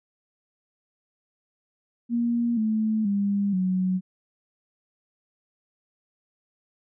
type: tone with pitch steps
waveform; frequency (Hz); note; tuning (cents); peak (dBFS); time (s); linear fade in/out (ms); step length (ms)
sine; 236.2 / 217.9 / 200.9 / 185.32; A#3 / A3 / G3 / F#3; +23 / -17 / +43 / +3; -21; 2.09-4.01; 50; 480
effects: none